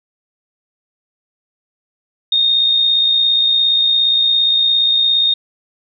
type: tone with amplitude modulation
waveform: sine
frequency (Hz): 3689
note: A#7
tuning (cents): -19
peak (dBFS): -9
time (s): 2.32-5.34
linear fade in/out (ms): 5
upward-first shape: sine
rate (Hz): 57.3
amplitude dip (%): 35
effects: none